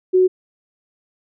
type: tone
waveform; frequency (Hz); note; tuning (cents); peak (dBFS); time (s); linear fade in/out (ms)
sine; 370; F#4; 0; -10; 0.13-0.28; 20
effects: none